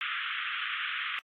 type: band-pass noise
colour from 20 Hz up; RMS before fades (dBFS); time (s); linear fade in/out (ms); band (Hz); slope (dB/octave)
pink; -34; 0.01-1.19; 0; 1200 to 3400; 96
effects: AAC 48 kbps